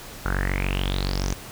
sawtooth tone with low-pass filter sweep, 46.97 Hz, F#1, 27 cents sharp, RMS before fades -25 dBFS, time 0.25-1.34 s, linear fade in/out 10 ms, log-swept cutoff 1400 to 6500 Hz, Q 8.4, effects pink hiss -40 dBFS RMS until 1.51 s

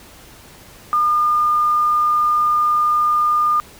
sine tone with quantisation, 1211 Hz, D#6, 47 cents flat, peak -13 dBFS, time 0.93-3.6 s, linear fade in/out 0 ms, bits 7, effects pink hiss -43 dBFS RMS until 3.79 s

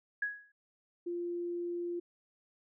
sine tone with exponential decay, 1667 Hz, G#6, 6 cents sharp, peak -28 dBFS, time 0.22-0.52 s, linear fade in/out 5 ms, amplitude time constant 64 ms
sine tone, 347.5 Hz, F4, 9 cents flat, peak -34 dBFS, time 1.06-2 s, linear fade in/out 10 ms
effects none

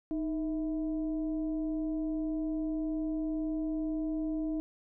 sine tone with frequency modulation, 311.1 Hz, D#4, in tune, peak -30 dBFS, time 0.11-4.6 s, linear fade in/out 0 ms, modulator 342 Hz, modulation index 0.43, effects none

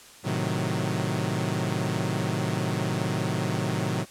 sawtooth chord, A diminished seventh, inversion none, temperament equal, 110 / 130.81 / 155.56 / 185 Hz, A2 / C3 / Eb3 / Gb3, 0 / 0 / 0 / 0 cents, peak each -27 dBFS, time 0.23-4.06 s, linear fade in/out 50 ms, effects white hiss -49 dBFS RMS until 4.1 s + low-pass 10000 Hz 12 dB/octave

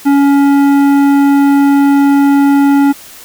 sine tone with tanh clipping, 280.7 Hz, C#4, 22 cents sharp, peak -7 dBFS, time 0.05-2.93 s, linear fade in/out 20 ms, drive 13 dB, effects white hiss -34 dBFS RMS until 3.24 s

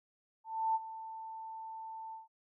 sine tone with ADSR envelope, 890 Hz, A5, 20 cents sharp, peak -27 dBFS, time 0.44-2.28 s, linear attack 310 ms, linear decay 33 ms, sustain -15 dB, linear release 150 ms, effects none

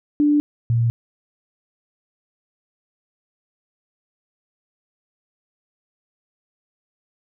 sine tone pair in turn, 294.4 / 116.83 Hz, D4 / A#2, +4 / +4 cents, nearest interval octave + major third, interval 1600 cents, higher first, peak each -13 / -15 dBFS, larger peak first, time 0.2-0.4 / 0.7-0.9 s, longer neither, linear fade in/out 0 ms, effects none

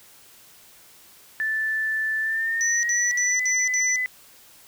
sine tone with pitch glide, 1758 to 2008 Hz, A6 to B6, -2 to +28 cents, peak -22 dBFS, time 1.4-4.06 s, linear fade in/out 0 ms, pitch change +230 cents, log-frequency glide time 2.21-3.43 s
sine tone bursts, 5950 Hz, F#8, 9 cents sharp, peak -22 dBFS, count 5, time 2.61-3.958 s, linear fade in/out 0 ms, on 220 ms, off 62 ms
effects white hiss -51 dBFS RMS until 4.67 s

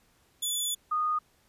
15% pulse / sine tone pair in turn, 3458 / 1233.2 Hz, A7 / D#6, -31 / -16 cents, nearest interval octave + tritone, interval 1785 cents, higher first, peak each -21 / -25 dBFS, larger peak first, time 0.42-0.75 / 0.91-1.19 s, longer first, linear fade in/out 10 ms, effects pink hiss -66 dBFS RMS until 1.48 s + resampled to 32000 Hz

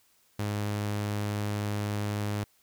sawtooth tone, 103.7 Hz, G#2, 2 cents flat, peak -25 dBFS, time 0.39-2.44 s, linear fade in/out 5 ms, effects white hiss -66 dBFS RMS until 2.62 s

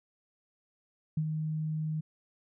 sine tone with ADSR envelope, 155.8 Hz, D#3, 3 cents sharp, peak -25 dBFS, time 1.17-2.01 s, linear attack 5 ms, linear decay 63 ms, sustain -5 dB, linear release 11 ms, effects none

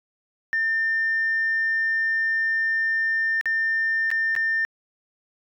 sine tone with dropouts, 1800 Hz, A6, 39 cents sharp, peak -19 dBFS, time 0.53-4.65 s, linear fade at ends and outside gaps 0 ms, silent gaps 3.411-3.457 / 4.104-4.114 / 4.352-4.363 s, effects tanh soft clip ceiling -16 dBFS

